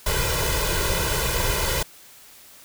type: noise with comb filter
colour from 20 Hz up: pink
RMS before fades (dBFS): -23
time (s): 0.06-1.83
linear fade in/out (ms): 5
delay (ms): 2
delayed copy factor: +0.9
effects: white hiss -48 dBFS RMS until 2.64 s